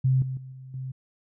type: tone with level steps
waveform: sine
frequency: 130.81 Hz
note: C3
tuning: in tune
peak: -18 / -28 / -38 / -40 / -31 dBFS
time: 0.04-0.92 s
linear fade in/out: 10 ms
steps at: 0.22 / 0.37 / 0.52 / 0.74 s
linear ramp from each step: 2 ms
effects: none